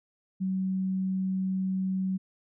sine tone, 188.8 Hz, F#3, 35 cents sharp, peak -26 dBFS, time 0.4-2.18 s, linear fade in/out 20 ms, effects none

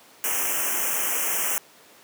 white band-stop noise, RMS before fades -25 dBFS, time 0.24-1.58 s, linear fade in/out 0 ms, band 3100 to 5600 Hz, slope 96 dB/octave, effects pink hiss -51 dBFS RMS until 2.03 s + high-pass 300 Hz 12 dB/octave

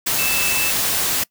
sine tone in noise, 2637 Hz, E7, in tune, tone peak -22 dBFS, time 0.18-0.71 s, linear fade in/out 10 ms, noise white, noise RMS -20 dBFS, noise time 0.06-1.24 s, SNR -5 dB, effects noise-tail reverb RT60 0.1 s tail -23 dB re dry

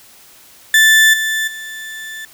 35% pulse tone with level steps, 1760 Hz, A6, in tune, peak -5 / -14 / -25 dBFS, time 0.74-2.25 s, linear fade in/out 2 ms, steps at 1.13 / 1.47 s, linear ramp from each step 10 ms, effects white hiss -44 dBFS RMS until 2.33 s

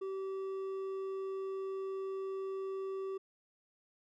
sine tone with hard clipping, 385.3 Hz, G4, 30 cents flat, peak -38 dBFS, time 0.01-3.18 s, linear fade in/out 10 ms, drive 5 dB, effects none

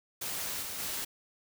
white noise with level steps, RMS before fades -36 / -39 / -36 dBFS, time 0.21-1.05 s, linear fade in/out 10 ms, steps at 0.61 / 0.78 s, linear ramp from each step 20 ms, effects none

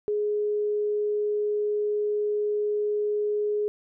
sine tone, 417.9 Hz, G#4, 11 cents sharp, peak -23 dBFS, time 0.08-3.68 s, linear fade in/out 0 ms, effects none

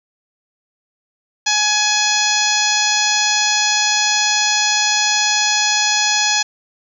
harmonic tone, 841 Hz, G#5, 22 cents sharp, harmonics 1 / 2 / 3 / 4 / 5 / 6 / 7 / 8, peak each -22 / -22 / -22 / -22 / -22 / -22 / -22 / -22 dBFS, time 1.46-6.43 s, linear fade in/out 10 ms, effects 8-bit

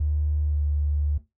triangle tone with pitch glide, 75 to 73.46 Hz, D2 to D2, +37 to +1 cents, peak -17 dBFS, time 0-1.18 s, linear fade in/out 10 ms, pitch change -36 cents, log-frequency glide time 0.42-0.62 s, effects noise-tail reverb RT60 0.2 s tail -17 dB re dry + tanh soft clip ceiling -19 dBFS

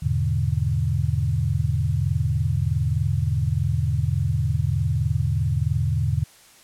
sine chord, E dominant seventh, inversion none, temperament equal, 82.41 / 103.83 / 123.47 / 146.83 Hz, E2 / G#2 / B2 / D3, 0 / 0 / 0 / 0 cents, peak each -25 dBFS, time 0.02-6.24 s, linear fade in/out 10 ms, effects white hiss -51 dBFS RMS until 6.63 s + low-pass 11000 Hz 12 dB/octave

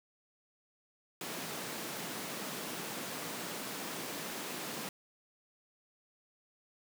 pink high-pass noise, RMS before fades -41 dBFS, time 1.21-4.89 s, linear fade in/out 2 ms, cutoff 160 Hz, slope 24 dB/octave, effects none

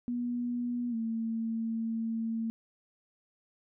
sine tone with pitch glide, 242.3 to 226.1 Hz, B3 to A3, -33 to +47 cents, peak -30 dBFS, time 0.08-2.5 s, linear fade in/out 0 ms, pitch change -120 cents, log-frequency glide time 0.9-0.95 s, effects none

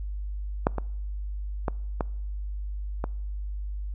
clicks, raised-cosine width 1 ms, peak -6 / -15 / -12 / -12 / -15 dBFS, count 5, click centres 0.669 / 0.783 / 1.682 / 2.008 / 3.041 s, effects noise-tail reverb RT60 0.8 s tail -25 dB re dry + added 50 Hz sine -30 dBFS peak until 3.94 s

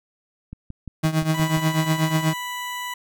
click train, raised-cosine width 5 ms, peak -22 dBFS, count 7, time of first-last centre 0.53-1.572 s, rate 5.76 Hz
35% pulse tone with tremolo, 158.1 Hz, D#3, 28 cents sharp, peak -14 dBFS, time 1.03-2.34 s, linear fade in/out 10 ms, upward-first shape triangle, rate 8.2 Hz, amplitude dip 85%
20% pulse tone, 987.8 Hz, B5, in tune, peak -23 dBFS, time 1.34-2.94 s, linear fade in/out 5 ms
effects none

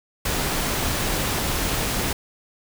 pink noise, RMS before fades -24 dBFS, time 0.25-2.13 s, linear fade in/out 5 ms, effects none

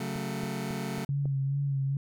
sawtooth chord, F# minor, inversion second, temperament just, 138.75 / 185 / 222 Hz, C#3 / F#3 / A3, +2 / 0 / +16 cents, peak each -32 dBFS, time 0-1.05 s, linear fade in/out 5 ms
click train, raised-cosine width 2 ms, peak -27 dBFS, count 5, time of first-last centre 0.16-1.256 s, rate 3.65 Hz
sine tone with vibrato, 138.59 Hz, C#3, in tune, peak -26 dBFS, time 1.09-1.97 s, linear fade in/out 2 ms, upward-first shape sine, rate 2.4 Hz, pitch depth 36 cents each way
effects none

